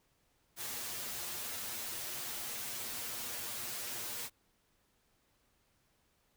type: noise with comb filter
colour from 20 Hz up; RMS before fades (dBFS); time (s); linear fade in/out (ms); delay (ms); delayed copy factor
white; -41; 0.56-4.3; 50; 8.4; +0.95
effects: pink hiss -74 dBFS RMS until 6.36 s